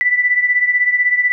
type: beating tone pair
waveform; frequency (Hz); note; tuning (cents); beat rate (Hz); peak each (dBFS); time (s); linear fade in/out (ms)
sine; 1975.5 / 1991.5; B6 / B6; 0 / +14; 16; -13 / -18; 0.01-1.32; 0
effects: none